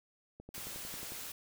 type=click train; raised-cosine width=2 ms; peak=-35 dBFS; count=9; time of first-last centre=0.4-1.121 s; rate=11.1 Hz
type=noise; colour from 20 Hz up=white; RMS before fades=-44 dBFS; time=0.54-1.32 s; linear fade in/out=5 ms
effects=none